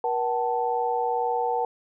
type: tone cluster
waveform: sine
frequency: 478.8 / 757 / 879 Hz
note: A#4 / F#5 / A5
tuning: +46 / +39 / -2 cents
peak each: -27 dBFS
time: 0.04-1.65 s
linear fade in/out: 2 ms
effects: none